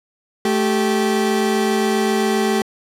30% pulse tone pair together, 218 / 388.5 Hz, A3 / G4, -16 / -16 cents, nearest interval minor seventh, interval 1000 cents, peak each -16 dBFS, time 0.45-2.62 s, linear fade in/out 2 ms, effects low-pass 12000 Hz 12 dB/octave

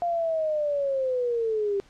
sine linear sweep, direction down, 700 to 392 Hz, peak -23 dBFS, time 0.02-1.8 s, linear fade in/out 0 ms, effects pink hiss -57 dBFS RMS until 1.89 s + low-pass 6000 Hz 12 dB/octave

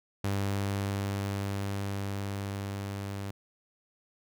sawtooth tone with level ramp, 99.4 Hz, G2, 25 cents sharp, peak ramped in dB -24 to -31 dBFS, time 0.24-3.31 s, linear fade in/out 5 ms, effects none

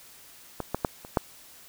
clicks, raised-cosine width 1 ms, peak -16 / -12 / -9 / -27 / -7 dBFS, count 5, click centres 0.603 / 0.746 / 0.848 / 1.049 / 1.172 s, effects white hiss -51 dBFS RMS until 1.68 s

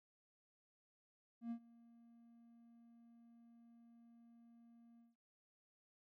triangle tone with ADSR envelope, 233.1 Hz, A#3, in tune, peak -38 dBFS, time 1.41-5.16 s, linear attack 100 ms, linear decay 78 ms, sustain -23 dB, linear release 170 ms, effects none

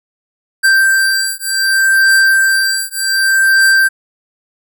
square beating tone pair, 1568 / 1568.66 Hz, G6 / G6, 0 / +1 cents, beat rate 0.66 Hz, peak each -13 dBFS, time 0.63-3.89 s, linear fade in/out 20 ms, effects none

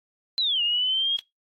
sine linear two-way sweep, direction down then up, 4100 to 2810 to 3304 Hz, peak -21 dBFS, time 0.38-1.19 s, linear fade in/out 0 ms, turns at 0.62 s, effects noise-tail reverb RT60 0.2 s tail -26 dB re dry + AAC 48 kbps

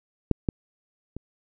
clicks, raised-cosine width 3 ms, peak -6 / -10 / -22 dBFS, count 3, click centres 0.313 / 0.488 / 1.166 s, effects none

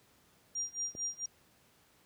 sine tone with tremolo, 5700 Hz, F8, 34 cents sharp, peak -32 dBFS, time 0.55-1.26 s, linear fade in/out 5 ms, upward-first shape sine, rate 4.5 Hz, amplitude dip 95%
click, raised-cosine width 2 ms, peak -33 dBFS, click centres 0.951 s
effects pink hiss -66 dBFS RMS until 2.05 s + high-pass 80 Hz 12 dB/octave

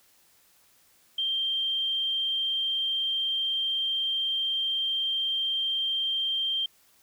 sine tone, 3164 Hz, G7, 15 cents sharp, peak -25 dBFS, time 1.18-6.66 s, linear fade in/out 5 ms, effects white hiss -62 dBFS RMS until 7.02 s

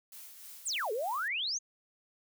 blue noise with tremolo, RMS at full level -48 dBFS, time 0.12-1.28 s, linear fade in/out 2 ms, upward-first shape sine, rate 3.3 Hz, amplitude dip 40%
sine exponential two-way sweep, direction down then up, 10120 to 408.3 to 6760 Hz, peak -31 dBFS, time 0.65-1.59 s, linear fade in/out 20 ms, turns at 0.92 s
effects none

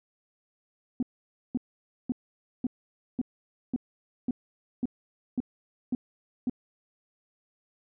sine tone bursts, 248.5 Hz, B3, 11 cents sharp, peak -23 dBFS, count 11, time 1-6.497 s, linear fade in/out 2 ms, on 27 ms, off 520 ms, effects tanh soft clip ceiling -20 dBFS

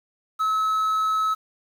triangle tone, 1291 Hz, E6, 37 cents flat, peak -18 dBFS, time 0.39-1.35 s, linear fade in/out 20 ms, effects 8-bit

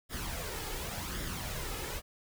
pink noise with flanger, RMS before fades -38 dBFS, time 0.09-2.02 s, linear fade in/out 50 ms, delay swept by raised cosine 0.57 to 2.37 ms, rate 0.89 Hz, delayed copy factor +0.55, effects none

